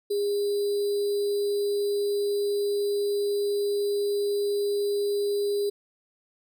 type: tone with sample-and-hold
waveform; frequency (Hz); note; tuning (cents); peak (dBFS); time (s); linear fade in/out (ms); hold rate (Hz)
sine; 407; G#4; -35; -23; 0.1-5.7; 10; 4410
effects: none